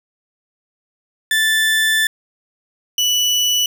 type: tone pair in turn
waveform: 30% pulse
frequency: 1760 / 2960 Hz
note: A6 / F#7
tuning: 0 / 0 cents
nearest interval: major sixth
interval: 900 cents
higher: second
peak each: -11 dBFS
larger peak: neither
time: 1.31-2.07 / 2.98-3.66 s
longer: first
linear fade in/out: 2 ms
effects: none